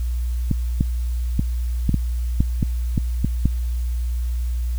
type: clicks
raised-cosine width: 5 ms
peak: -5 dBFS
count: 10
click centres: 0.513 / 0.809 / 1.394 / 1.893 / 1.943 / 2.405 / 2.628 / 2.978 / 3.246 / 3.456 s
effects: added 60 Hz sine -20 dBFS peak until 4.78 s + white hiss -47 dBFS RMS until 4.78 s